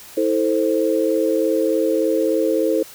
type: chord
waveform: sine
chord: A minor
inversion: second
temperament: equal with one note detuned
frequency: 323.8 / 440 / 523.3 Hz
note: E4 / A4 / C5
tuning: -31 / 0 / 0 cents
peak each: -20 dBFS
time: 0.17-2.83 s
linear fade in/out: 5 ms
effects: white hiss -41 dBFS RMS until 2.94 s